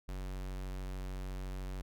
square tone, 46.84 Hz, F#1, 22 cents sharp, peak -39 dBFS, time 0.08-1.82 s, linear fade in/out 10 ms, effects none

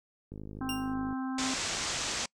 click train, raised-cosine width 3 ms, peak -30 dBFS, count 43, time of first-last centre 0.32-1.128 s, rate 52 Hz
harmonic tone, 261.8 Hz, C4, 1 cent sharp, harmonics 1 / 3 / 4 / 5 / 6, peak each -32 / -42 / -44 / -46 / -48 dBFS, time 0.61-1.54 s, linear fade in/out 2 ms
sawtooth tone with exponential decay, 2794 Hz, F7, in tune, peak -28 dBFS, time 0.69-0.94 s, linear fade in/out 2 ms, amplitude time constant 54 ms
white low-pass noise, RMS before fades -34 dBFS, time 1.38-2.26 s, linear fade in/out 5 ms, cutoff 7800 Hz, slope 48 dB/octave
effects noise-tail reverb RT60 0.1 s tail -26 dB re dry

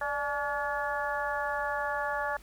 harmonic tone with a mistuned harmonic, 285.2 Hz, C#4, 49 cents sharp, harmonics 2 / 3 / 4 / 5 / 6, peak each -35 / -34 / -37 / -37 / -35 dBFS, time 0.01-2.37 s, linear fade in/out 5 ms, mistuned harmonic 2, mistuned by +51 cents, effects added 50 Hz sine -52 dBFS peak until 2.42 s + pink hiss -57 dBFS RMS until 2.42 s

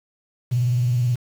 triangle tone with vibrato, 122.5 Hz, B2, 14 cents flat, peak -13 dBFS, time 0.51-1.16 s, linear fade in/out 20 ms, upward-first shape sine, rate 19 Hz, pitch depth 72 cents each way, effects tanh soft clip ceiling -15 dBFS + 7-bit

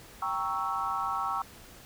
sine chord, G diminished seventh, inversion none, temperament equal, 784 / 932.3 / 1108.7 / 1318.5 Hz, G5 / Bb5 / Db6 / Fb6, 0 / 0 / 0 / 0 cents, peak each -35 / -36 / -33 / -33 dBFS, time 0.22-1.42 s, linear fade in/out 2 ms, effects pink hiss -51 dBFS RMS until 1.85 s

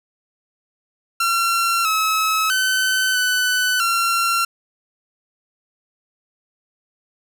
sawtooth tone with pitch steps, 1364 / 1290 / 1522 / 1499 / 1367 Hz, F6 / E6 / F#6 / F#6 / F6, -41 / -38 / +48 / +22 / -37 cents, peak -13 dBFS, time 1.2-4.45 s, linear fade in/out 5 ms, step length 650 ms, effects none

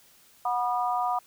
harmonic tone, 243.8 Hz, B3, 22 cents flat, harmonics 3 / 4 / 5, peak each -27 / -29 / -31 dBFS, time 0.45-1.19 s, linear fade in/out 5 ms, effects white hiss -58 dBFS RMS until 1.26 s

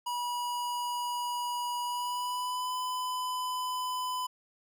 square tone with pitch glide, 970 to 1005.9 Hz, B5 to B5, -31 to +31 cents, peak -32 dBFS, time 0.06-4.27 s, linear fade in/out 10 ms, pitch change +62 cents, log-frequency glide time 1.83-2.73 s, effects none

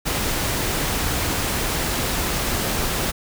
pink noise, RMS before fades -23 dBFS, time 0.05-3.12 s, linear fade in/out 20 ms, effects none

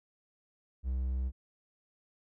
triangle tone, 64.2 Hz, C2, 32 cents flat, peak -28 dBFS, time 0.83-1.32 s, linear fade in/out 50 ms, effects none

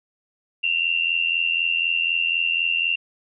sine tone pair together, 2710 / 2794 Hz, E7 / F7, +47 / 0 cents, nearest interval minor second, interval 53 cents, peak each -22 dBFS, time 0.63-2.96 s, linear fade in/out 10 ms, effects none

